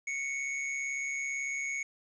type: tone with amplitude modulation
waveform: square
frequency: 2214 Hz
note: C#7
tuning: 3 cents flat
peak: -31 dBFS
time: 0.07-1.83 s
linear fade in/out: 5 ms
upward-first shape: sine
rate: 138 Hz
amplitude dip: 45%
effects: resampled to 22050 Hz + 10-bit